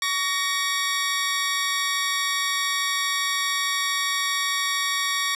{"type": "tone pair together", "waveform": "15% pulse", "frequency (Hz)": [1129.4, 1864.7], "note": ["C#6", "A#6"], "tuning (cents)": [32, 0], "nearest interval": "major sixth", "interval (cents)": 868, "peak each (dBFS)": -19, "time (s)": [0.02, 5.35], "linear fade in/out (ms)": 2, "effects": ["low-pass 12000 Hz 12 dB/octave"]}